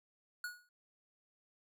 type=tone with exponential decay; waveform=square; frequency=1456 Hz; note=F#6; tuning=28 cents flat; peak=-37 dBFS; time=0.44-0.69 s; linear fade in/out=2 ms; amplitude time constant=54 ms; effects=none